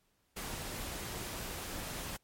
pink noise, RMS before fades -41 dBFS, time 0.36-2.17 s, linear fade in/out 10 ms, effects pink hiss -75 dBFS RMS until 2.23 s + MP3 64 kbps

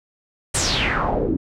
pink noise with low-pass filter sweep, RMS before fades -21 dBFS, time 0.54-1.37 s, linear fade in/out 10 ms, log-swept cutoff 9300 to 250 Hz, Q 4.6, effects none

